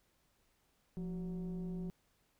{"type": "tone with frequency modulation", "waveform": "sine", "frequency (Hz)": 176.3, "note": "F3", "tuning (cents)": 17, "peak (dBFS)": -36, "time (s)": [0.97, 1.9], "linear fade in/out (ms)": 0, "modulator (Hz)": 201, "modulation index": 0.6, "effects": ["tanh soft clip ceiling -36 dBFS", "pink hiss -75 dBFS RMS until 2.39 s"]}